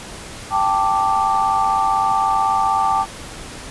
sine chord, G suspended second, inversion none, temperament equal, 784 / 880 / 1174.7 Hz, G5 / A5 / D6, 0 / 0 / 0 cents, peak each -19 dBFS, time 0.5-3.06 s, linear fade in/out 50 ms, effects pink hiss -34 dBFS RMS until 3.7 s + resampled to 24000 Hz

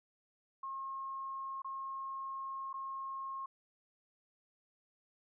sine tone with dropouts, 1077 Hz, C6, 50 cents sharp, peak -39 dBFS, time 0.63-3.46 s, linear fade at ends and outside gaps 5 ms, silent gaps 1.62-1.645 / 2.73-2.739 s, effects none

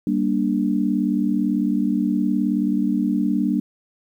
sine chord, G minor, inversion none, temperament just, 196 / 235.2 / 294 Hz, G3 / Bb3 / D4, 0 / +16 / +2 cents, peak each -22 dBFS, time 0.07-3.6 s, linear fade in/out 2 ms, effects 9-bit

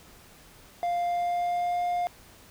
triangle tone with pitch glide, 698.5 to 707 Hz, F5 to F5, 0 to +21 cents, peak -23 dBFS, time 0.83-2.07 s, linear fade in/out 0 ms, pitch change +21 cents, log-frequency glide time 0.96-1.84 s, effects pink hiss -53 dBFS RMS until 2.5 s

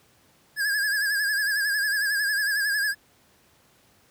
square tone with vibrato, 1661.2 Hz, G#6, in tune, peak -23 dBFS, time 0.56-2.95 s, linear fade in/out 50 ms, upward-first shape sine, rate 11 Hz, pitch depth 70 cents each way, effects pink hiss -60 dBFS RMS until 4.1 s + high-pass 80 Hz 12 dB/octave

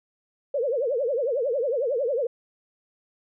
sine tone with vibrato, 515 Hz, C5, 28 cents flat, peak -22 dBFS, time 0.54-2.27 s, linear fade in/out 5 ms, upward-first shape triangle, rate 11 Hz, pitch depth 280 cents each way, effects none

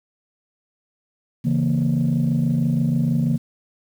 sine chord, A# diminished, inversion first, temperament equal, 138.59 / 164.81 / 233.1 Hz, C#3 / E3 / A#3, 0 / 0 / 0 cents, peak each -20 dBFS, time 1.44-3.38 s, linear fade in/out 20 ms, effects tanh soft clip ceiling -12 dBFS + 8-bit

